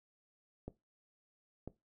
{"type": "clicks", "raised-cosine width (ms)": 2, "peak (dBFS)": -29, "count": 2, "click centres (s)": [0.68, 1.676], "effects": ["noise-tail reverb RT60 0.2 s tail -17 dB re dry"]}